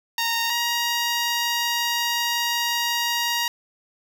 10% pulse tone pair in turn, 926 / 945.5 Hz, A#5 / A#5, -12 / +24 cents, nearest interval unison, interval 36 cents, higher second, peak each -13 dBFS, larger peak neither, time 0.18-0.5 / 0.5-3.48 s, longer second, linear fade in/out 2 ms, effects none

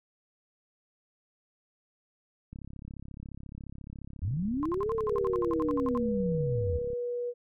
click train, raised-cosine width 5 ms, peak -31 dBFS, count 152, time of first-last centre 2.53-6.932 s, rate 34.3 Hz
sine linear two-way sweep, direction up then down, 73.42 to 457.8 to 73.42 Hz, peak -28 dBFS, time 4.22-6.78 s, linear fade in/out 10 ms, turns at 4.92 s
sine tone bursts, 1053 Hz, C6, 11 cents sharp, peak -32 dBFS, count 16, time 4.63-5.975 s, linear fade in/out 0 ms, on 25 ms, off 63 ms
sine tone with pitch glide, 471.6 to 484.6 Hz, A#4 to B4, +20 to -33 cents, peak -30 dBFS, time 5.06-7.34 s, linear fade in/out 50 ms, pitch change +47 cents, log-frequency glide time 5.31-5.91 s
effects none

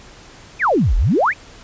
sine exponential two-way sweep, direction down then up, 2637 to 35.83 to 2637 Hz, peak -12 dBFS, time 0.59-1.34 s, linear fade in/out 50 ms, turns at 0.96 s, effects pink hiss -42 dBFS RMS until 1.63 s + resampled to 16000 Hz

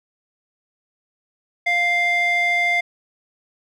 square tone with band-pass filter, 698.5 Hz, F5, in tune, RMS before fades -19 dBFS, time 1.66-2.81 s, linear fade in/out 10 ms, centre 1800 Hz, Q 5.6, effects none

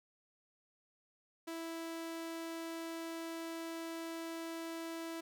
sawtooth tone, 329.6 Hz, E4, in tune, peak -37 dBFS, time 1.47-5.21 s, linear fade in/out 10 ms, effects none

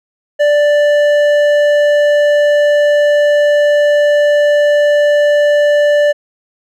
triangle tone with hard clipping, 587.3 Hz, D5, in tune, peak -9 dBFS, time 0.39-6.13 s, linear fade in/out 20 ms, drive 12 dB, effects none

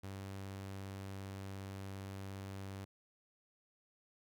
sawtooth tone, 97.3 Hz, G2, 12 cents flat, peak -40 dBFS, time 0.03-2.85 s, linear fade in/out 10 ms, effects none

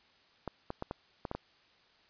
clicks, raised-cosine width 1 ms, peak -22 dBFS, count 7, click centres 0.477 / 0.704 / 0.824 / 0.911 / 1.252 / 1.314 / 1.35 s, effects white hiss -65 dBFS RMS until 2.09 s + resampled to 11025 Hz

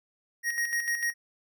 square tone with tremolo, 1879 Hz, A#6, 13 cents sharp, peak -26 dBFS, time 0.43-1.14 s, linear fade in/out 50 ms, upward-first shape square, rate 6.7 Hz, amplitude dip 55%, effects none

